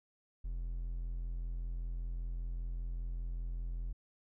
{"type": "tone", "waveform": "triangle", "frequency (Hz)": 42.56, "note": "F1", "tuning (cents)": -44, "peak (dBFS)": -34, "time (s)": [0.44, 3.93], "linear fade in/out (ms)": 10, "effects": []}